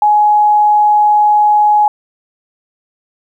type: tone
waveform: sine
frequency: 839 Hz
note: G#5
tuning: 17 cents sharp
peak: -6 dBFS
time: 0.02-1.88 s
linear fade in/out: 2 ms
effects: 8-bit